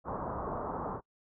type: low-pass noise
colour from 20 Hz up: white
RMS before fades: -37 dBFS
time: 0.04-1.01 s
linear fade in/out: 50 ms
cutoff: 1200 Hz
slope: 48 dB/octave
effects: noise-tail reverb RT60 0.1 s tail -23 dB re dry